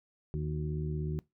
harmonic tone with a mistuned harmonic, 76.7 Hz, D#2, 24 cents flat, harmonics 1 / 2 / 3 / 4 / 5, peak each -37 / -33 / -46 / -48 / -41 dBFS, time 0.34-1.19 s, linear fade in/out 0 ms, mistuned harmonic 5, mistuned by -64 cents, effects noise-tail reverb RT60 0.2 s tail -22 dB re dry

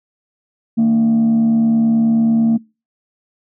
sine tone with frequency modulation, 227.4 Hz, A#3, 43 cents flat, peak -8 dBFS, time 0.77-2.58 s, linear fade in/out 20 ms, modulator 69.3 Hz, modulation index 0.26, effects noise-tail reverb RT60 0.3 s tail -26 dB re dry + tanh soft clip ceiling -9 dBFS

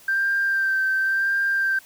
sine tone with vibrato, 1572 Hz, G6, 4 cents sharp, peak -18 dBFS, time 0.08-1.79 s, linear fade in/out 5 ms, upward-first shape sine, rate 0.93 Hz, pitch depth 22 cents each way, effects tanh soft clip ceiling -14 dBFS + white hiss -50 dBFS RMS until 1.85 s

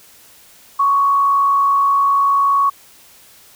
sine tone with frequency modulation, 1115 Hz, C#6, 10 cents sharp, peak -11 dBFS, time 0.79-2.7 s, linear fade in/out 10 ms, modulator 59.3 Hz, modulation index 0.31, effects white hiss -46 dBFS RMS until 3.55 s

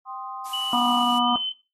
sine chord, C minor, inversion second, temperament equal, 784 / 1046.5 / 1244.5 Hz, G5 / C6 / Eb6, 0 / 0 / 0 cents, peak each -36 / -35 / -39 dBFS, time 0.05-1.05 s, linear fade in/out 50 ms
blue noise, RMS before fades -39 dBFS, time 0.45-1.19 s, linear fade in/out 10 ms
sine tone with pitch glide, 2960 to 3056 Hz, F#7 to G7, 0 to -45 cents, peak -25 dBFS, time 0.53-1.52 s, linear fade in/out 5 ms, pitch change +55 cents, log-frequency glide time 1.14-1.3 s
harmonic tone, 242.7 Hz, B3, 30 cents flat, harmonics 1 / 3 / 4 / 5, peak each -25 / -25 / -25 / -25 dBFS, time 0.73-1.36 s, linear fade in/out 2 ms
effects noise-tail reverb RT60 0.3 s tail -18 dB re dry + AAC 32 kbps

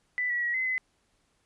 sine tone with pitch steps, 1988 / 1934 / 1914 / 2045 / 2028 Hz, B6 / B6 / A#6 / C7 / B6, +11 / -37 / +45 / -40 / +45 cents, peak -26 dBFS, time 0.18-0.78 s, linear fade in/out 0 ms, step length 120 ms, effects pink hiss -71 dBFS RMS until 1.45 s + resampled to 24000 Hz

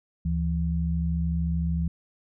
sine tone pair together, 73.7 / 167.18 Hz, D2 / E3, +7 / +25 cents, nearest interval octave + major second, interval 1418 cents, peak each -26 dBFS, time 0.25-1.88 s, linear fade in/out 5 ms, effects none

